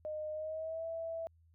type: tone with pitch glide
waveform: sine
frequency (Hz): 614 to 658.1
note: D#5 to E5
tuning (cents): -23 to -3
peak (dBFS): -37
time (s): 0.05-1.27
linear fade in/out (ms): 0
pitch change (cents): +120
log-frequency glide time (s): 0.32-0.86
effects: added 82 Hz sine -63 dBFS peak until 1.54 s